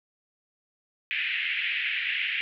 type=band-pass noise; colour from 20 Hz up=white; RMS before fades=-29 dBFS; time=1.11-2.41 s; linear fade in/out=0 ms; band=1800 to 2900 Hz; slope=48 dB/octave; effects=none